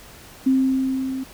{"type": "tone with level ramp", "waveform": "sine", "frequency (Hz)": 263.7, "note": "C4", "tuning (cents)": 14, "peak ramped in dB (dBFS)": [-13, -25], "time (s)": [0.46, 1.24], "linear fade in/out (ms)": 10, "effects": ["pink hiss -44 dBFS RMS until 1.33 s"]}